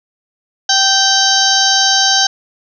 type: harmonic tone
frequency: 779 Hz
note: G5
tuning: 11 cents flat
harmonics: 1 / 2 / 4 / 5 / 6 / 7 / 8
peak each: -17 / -17 / -17 / -17 / -17 / -17 / -17 dBFS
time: 0.69-2.27 s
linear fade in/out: 5 ms
effects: none